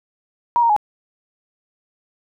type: tone with pitch steps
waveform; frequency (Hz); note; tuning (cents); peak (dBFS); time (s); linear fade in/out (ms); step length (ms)
sine; 952 / 930 / 840; A#5 / A#5 / G#5; +36 / -4 / +19; -12; 0.56-0.764; 0; 68
effects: none